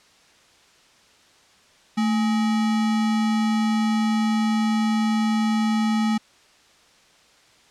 sine tone with sample-and-hold, 220 Hz, A3, in tune, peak -18 dBFS, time 1.97-6.18 s, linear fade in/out 10 ms, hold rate 1050 Hz, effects white hiss -55 dBFS RMS until 7.7 s + low-pass 6000 Hz 12 dB/octave

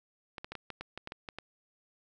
clicks, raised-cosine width 0.3 ms, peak -24 dBFS, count 11, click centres 0.382 / 0.445 / 0.52 / 0.553 / 0.703 / 0.81 / 0.976 / 1.074 / 1.121 / 1.288 / 1.386 s, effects none

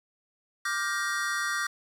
square chord, G minor seventh, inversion second, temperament just, 1176 / 1411.2 / 1568 / 1881.6 Hz, D6 / F6 / G6 / Bb6, +2 / +18 / 0 / +16 cents, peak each -34 / -35 / -34 / -33 dBFS, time 0.65-1.67 s, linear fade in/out 5 ms, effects low-pass 11000 Hz 12 dB/octave + 9-bit

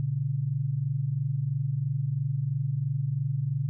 sine tone pair together, 119.1 / 142.1 Hz, A#2 / C#3, +38 / +43 cents, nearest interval minor third, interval 305 cents, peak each -30 / -27 dBFS, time 0-3.69 s, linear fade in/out 0 ms, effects none

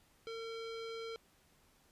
square tone with low-pass filter, 454.2 Hz, A#4, 45 cents flat, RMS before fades -44 dBFS, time 0.27-1.16 s, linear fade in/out 0 ms, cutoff 4100 Hz, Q 2, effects pink hiss -69 dBFS RMS until 1.91 s + resampled to 32000 Hz

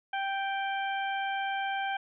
harmonic tone, 784 Hz, G5, in tune, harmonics 1 / 2 / 3 / 4, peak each -31 / -35 / -40 / -42 dBFS, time 0.13-1.97 s, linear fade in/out 5 ms, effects none

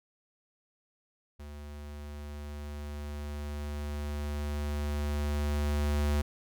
square tone with level ramp, 73.42 Hz, D2, in tune, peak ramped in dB -43 to -26 dBFS, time 1.39-6.22 s, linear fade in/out 10 ms, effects none

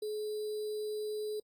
sine tone with sample-and-hold, 424.9 Hz, G#4, 40 cents sharp, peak -34 dBFS, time 0.02-1.4 s, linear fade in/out 5 ms, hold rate 4410 Hz, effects AAC 64 kbps

